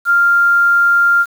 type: tone with quantisation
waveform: sine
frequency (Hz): 1395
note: F6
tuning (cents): -2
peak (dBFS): -8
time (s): 0.05-1.26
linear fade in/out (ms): 50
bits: 6
effects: none